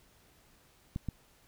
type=clicks; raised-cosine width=5 ms; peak=-22 dBFS; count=2; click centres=0.961 / 1.087 s; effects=pink hiss -64 dBFS RMS until 1.47 s